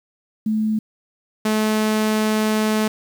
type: tone pair in turn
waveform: sine / sawtooth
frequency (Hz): 216.7 / 215.9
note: A3 / A3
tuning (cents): -26 / -33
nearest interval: unison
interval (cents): 7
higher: first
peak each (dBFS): -17 / -13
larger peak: second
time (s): 0.46-0.79 / 1.45-2.88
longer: second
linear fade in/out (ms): 5
effects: 8-bit